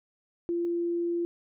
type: tone pair in turn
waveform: sine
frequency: 343.3 / 343.3 Hz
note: F4 / F4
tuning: -30 / -30 cents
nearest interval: unison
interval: 0 cents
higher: neither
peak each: -26 / -26 dBFS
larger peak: neither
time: 0.49-0.65 / 0.65-1.25 s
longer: second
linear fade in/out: 0 ms
effects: none